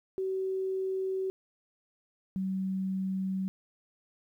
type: tone pair in turn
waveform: sine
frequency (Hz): 380 / 190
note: F#4 / F#3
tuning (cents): +46 / +46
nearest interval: octave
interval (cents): 1200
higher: first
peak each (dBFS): -29 / -29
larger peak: neither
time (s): 0.18-1.3 / 2.36-3.48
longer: neither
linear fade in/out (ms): 0
effects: 11-bit